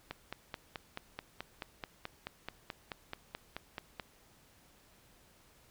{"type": "click train", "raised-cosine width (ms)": 0.3, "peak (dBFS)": -23, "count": 19, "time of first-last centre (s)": [0.11, 3.998], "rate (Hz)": 4.63, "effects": ["pink hiss -64 dBFS RMS until 5.7 s"]}